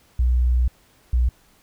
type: tone pair in turn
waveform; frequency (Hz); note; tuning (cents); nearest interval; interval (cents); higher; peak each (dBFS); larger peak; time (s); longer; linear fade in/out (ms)
sine; 61.5 / 61; B1 / B1; -7 / -21; unison; 14; first; -15; neither; 0.19-0.68 / 1.13-1.29; first; 5
effects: pink hiss -57 dBFS RMS until 1.62 s